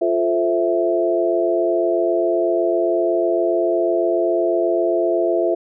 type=chord; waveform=sine; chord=F major seventh; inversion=none; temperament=equal with one note detuned; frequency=349.2 / 437 / 523.3 / 659.3 Hz; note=F4 / A4 / C5 / E5; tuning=0 / -12 / 0 / 0 cents; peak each=-19 / -24 / -25 / -19 dBFS; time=0.01-5.55 s; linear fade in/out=10 ms; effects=none